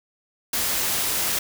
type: noise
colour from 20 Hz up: white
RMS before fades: -24 dBFS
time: 0.53-1.39 s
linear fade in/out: 5 ms
effects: none